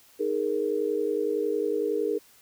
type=chord; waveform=sine; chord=D# suspended fourth; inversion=none; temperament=equal; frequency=311.1 / 415.3 / 466.2 Hz; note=D#4 / G#4 / A#4; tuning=0 / 0 / 0 cents; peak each=-32 / -27 / -28 dBFS; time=0.19-2.19 s; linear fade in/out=20 ms; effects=white hiss -57 dBFS RMS until 2.41 s